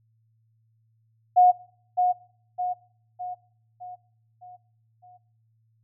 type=tone with echo; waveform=sine; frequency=724 Hz; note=F#5; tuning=38 cents flat; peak=-12 dBFS; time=1.36-1.52 s; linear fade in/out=20 ms; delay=610 ms; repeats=6; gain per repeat=-6 dB; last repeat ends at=5.18 s; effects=noise-tail reverb RT60 0.7 s tail -22 dB re dry + added 112 Hz sine -63 dBFS peak until 5.83 s